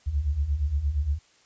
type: beating tone pair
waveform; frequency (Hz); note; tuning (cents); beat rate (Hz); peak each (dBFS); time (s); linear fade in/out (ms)
sine; 66.5 / 75.1; C2 / D2; +29 / +39; 8.6; -29 / -24; 0.06-1.19; 20
effects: white hiss -60 dBFS RMS until 1.45 s + resampled to 16000 Hz